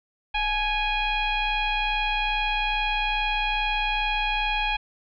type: tone with frequency modulation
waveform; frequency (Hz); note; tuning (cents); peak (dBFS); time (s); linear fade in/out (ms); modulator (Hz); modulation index
sine; 1661.2; G#6; 0; -22; 0.34-4.77; 10; 815; 1.9
effects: none